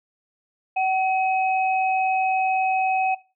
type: tone pair together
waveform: sine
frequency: 756.3 / 2544 Hz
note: F#5 / D#7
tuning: +38 / +38 cents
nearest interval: octave + major sixth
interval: 2100 cents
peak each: -20 / -27 dBFS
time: 0.76-3.15 s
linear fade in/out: 10 ms
effects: noise-tail reverb RT60 0.3 s tail -19 dB re dry